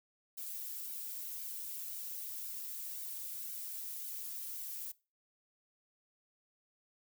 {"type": "noise with flanger", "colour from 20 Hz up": "violet", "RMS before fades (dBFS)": -43, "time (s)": [0.37, 4.92], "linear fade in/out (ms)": 10, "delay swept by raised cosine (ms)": [1.3, 3], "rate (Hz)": 1.9, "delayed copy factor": 0.65, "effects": ["noise-tail reverb RT60 0.3 s tail -21 dB re dry"]}